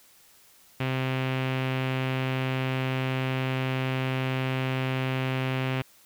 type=tone with low-pass filter; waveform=sawtooth; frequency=130.81 Hz; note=C3; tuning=in tune; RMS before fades=-28 dBFS; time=0.8-5.82 s; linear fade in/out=5 ms; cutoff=2700 Hz; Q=2.7; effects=white hiss -57 dBFS RMS until 6.05 s